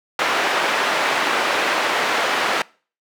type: band-pass noise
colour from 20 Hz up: white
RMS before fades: -20 dBFS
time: 0.19-2.62 s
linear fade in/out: 2 ms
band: 400 to 2000 Hz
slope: 12 dB/octave
effects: noise-tail reverb RT60 0.4 s tail -24 dB re dry